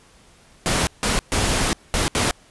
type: noise bursts at uneven times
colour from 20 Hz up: pink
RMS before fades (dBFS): -20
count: 5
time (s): 0.66-0.87 / 1.03-1.19 / 1.32-1.73 / 1.94-2.08 / 2.15-2.31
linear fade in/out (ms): 0
effects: pink hiss -52 dBFS RMS until 2.5 s + resampled to 24000 Hz